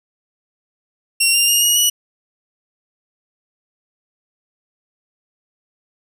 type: tone with pitch steps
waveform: 15% pulse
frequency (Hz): 2744 / 2790 / 2837 / 2885 / 2934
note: F7 / F7 / F7 / F#7 / F#7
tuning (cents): -31 / -2 / +27 / -44 / -15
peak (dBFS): -5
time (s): 1.2-1.9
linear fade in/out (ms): 10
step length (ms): 140
effects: none